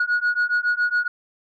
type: beating tone pair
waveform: sine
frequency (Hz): 1449 / 1456.2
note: F#6 / F#6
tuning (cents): -37 / -28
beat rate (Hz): 7.2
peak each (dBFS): -20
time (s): 0-1.08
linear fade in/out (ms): 5
effects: tanh soft clip ceiling -15 dBFS